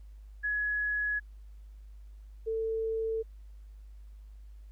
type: tone pair in turn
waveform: sine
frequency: 1685 / 446.3 Hz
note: G#6 / A4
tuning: +25 / +25 cents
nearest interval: octave + major seventh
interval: 2300 cents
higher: first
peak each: -28 / -29 dBFS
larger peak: first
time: 0.43-1.2 / 2.46-3.23 s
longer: neither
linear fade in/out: 20 ms
effects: added 51 Hz sine -46 dBFS peak until 4.71 s + pink hiss -73 dBFS RMS until 4.71 s